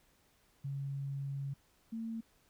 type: tone pair in turn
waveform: sine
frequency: 138.59 / 226.1 Hz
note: C#3 / A3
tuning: 0 / +47 cents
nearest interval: minor sixth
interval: 847 cents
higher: second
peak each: -36 / -37 dBFS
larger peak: first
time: 0.64-1.54 / 1.92-2.21 s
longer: first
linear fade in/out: 10 ms
effects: pink hiss -70 dBFS RMS until 2.49 s